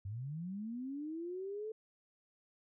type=linear sweep; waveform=sine; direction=up; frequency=92.5 to 442.9 Hz; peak=-39 dBFS; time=0.05-1.72 s; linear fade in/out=5 ms; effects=none